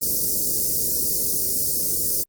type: band-stop noise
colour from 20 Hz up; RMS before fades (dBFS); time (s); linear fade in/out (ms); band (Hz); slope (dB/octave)
white; -22; 0.01-2.24; 20; 530 to 4900; 48
effects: Opus 32 kbps